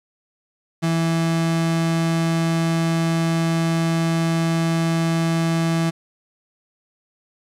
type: tone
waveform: 35% pulse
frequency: 164.9 Hz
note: E3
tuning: 1 cent sharp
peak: -16 dBFS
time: 0.82-5.91 s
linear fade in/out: 20 ms
effects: low-pass 10000 Hz 12 dB/octave + 9-bit